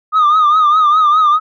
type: tone with vibrato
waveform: sine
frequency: 1227 Hz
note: D#6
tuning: 25 cents flat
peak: -5 dBFS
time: 0.12-1.4 s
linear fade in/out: 50 ms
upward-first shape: triangle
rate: 4.9 Hz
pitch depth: 91 cents each way
effects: tanh soft clip ceiling -6 dBFS